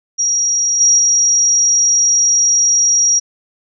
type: tone with level steps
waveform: sine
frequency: 5690 Hz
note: F8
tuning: 31 cents sharp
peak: -12 / -7 / -9 dBFS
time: 0.18-3.2 s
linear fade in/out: 20 ms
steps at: 0.8 / 0.98 s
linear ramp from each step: 10 ms
effects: none